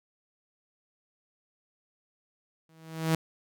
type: tone with exponential growth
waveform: sawtooth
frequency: 161.1 Hz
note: E3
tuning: 39 cents flat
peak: -17 dBFS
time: 2.69-3.15 s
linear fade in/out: 2 ms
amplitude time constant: 100 ms
effects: none